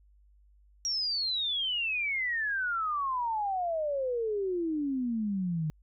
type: exponential sweep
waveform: sine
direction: down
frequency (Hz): 5700 to 150.9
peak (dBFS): -28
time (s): 0.85-5.7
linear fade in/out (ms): 0
effects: added 50 Hz sine -58 dBFS peak until 5.82 s